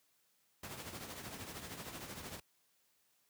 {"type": "noise with tremolo", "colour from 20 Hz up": "pink", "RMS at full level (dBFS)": -44, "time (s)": [0.63, 2.4], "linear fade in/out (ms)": 5, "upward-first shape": "triangle", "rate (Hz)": 13, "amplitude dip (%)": 60, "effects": ["white hiss -75 dBFS RMS until 3.29 s", "high-pass 80 Hz 12 dB/octave"]}